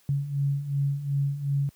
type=beating tone pair; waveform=sine; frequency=138.59 / 141.29 Hz; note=C#3 / C#3; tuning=0 / +33 cents; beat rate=2.7 Hz; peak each=-30 / -25 dBFS; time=0.09-1.69 s; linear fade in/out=0 ms; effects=white hiss -62 dBFS RMS until 1.75 s + high-pass 60 Hz 12 dB/octave